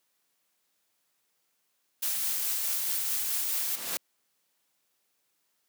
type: noise with tremolo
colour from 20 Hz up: blue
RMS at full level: -29 dBFS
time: 2.02-3.76 s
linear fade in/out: 10 ms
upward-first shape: triangle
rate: 4.7 Hz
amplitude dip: 25%
type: noise with exponential growth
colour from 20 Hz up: white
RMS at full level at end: -30 dBFS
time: 3.18-3.97 s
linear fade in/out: 0 ms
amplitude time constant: 170 ms
effects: white hiss -75 dBFS RMS until 5.68 s + high-pass 150 Hz 12 dB/octave